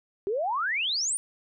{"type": "exponential sweep", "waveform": "sine", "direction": "up", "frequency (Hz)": [377.6, 9560], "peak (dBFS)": -25, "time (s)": [0.27, 1.17], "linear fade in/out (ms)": 0, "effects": []}